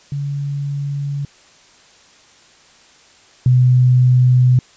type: tone pair in turn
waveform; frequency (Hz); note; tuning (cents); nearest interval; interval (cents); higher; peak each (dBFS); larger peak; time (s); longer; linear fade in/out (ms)
sine; 141.8 / 125.98; C#3 / B2; +40 / +35; major second; 205; first; -19 / -8; second; 0.12-1.25 / 3.46-4.59; neither; 2
effects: white hiss -48 dBFS RMS until 4.76 s + resampled to 16000 Hz